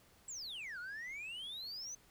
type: exponential two-way sweep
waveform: sine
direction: down then up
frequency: 7880 to 1396.9 to 6240 Hz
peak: -40 dBFS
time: 0.28-1.95 s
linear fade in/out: 5 ms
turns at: 0.79 s
effects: tanh soft clip ceiling -42 dBFS + pink hiss -66 dBFS RMS until 2.1 s